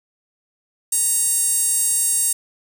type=tone with high-pass filter; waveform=sawtooth; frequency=932.3 Hz; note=A#5; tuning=in tune; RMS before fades=-19 dBFS; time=0.92-2.33 s; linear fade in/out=5 ms; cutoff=8600 Hz; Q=4.4; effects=none